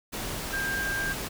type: tone in noise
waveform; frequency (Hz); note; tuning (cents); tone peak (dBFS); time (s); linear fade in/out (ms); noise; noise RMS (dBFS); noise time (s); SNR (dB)
sine; 1594; G6; +28; -28; 0.52-1.14; 20; pink; -34; 0.12-1.29; +3
effects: none